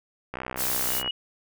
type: click train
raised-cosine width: 0.5 ms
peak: -17 dBFS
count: 48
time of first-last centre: 0.34-1.077 s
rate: 63.8 Hz
type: noise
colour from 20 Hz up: blue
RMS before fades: -27 dBFS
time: 0.56-1.03 s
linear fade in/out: 50 ms
type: tone with exponential growth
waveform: sine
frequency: 2906 Hz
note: F#7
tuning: 32 cents flat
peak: -24 dBFS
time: 0.65-1.11 s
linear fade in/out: 5 ms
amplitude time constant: 100 ms
effects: none